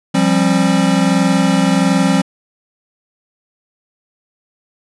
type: chord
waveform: square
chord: F suspended second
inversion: none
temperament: equal with one note detuned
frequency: 174.61 / 196 / 267.4 Hz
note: F3 / G3 / C4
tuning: 0 / 0 / +38 cents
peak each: -16 dBFS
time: 0.14-2.22 s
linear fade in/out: 10 ms
effects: resampled to 24000 Hz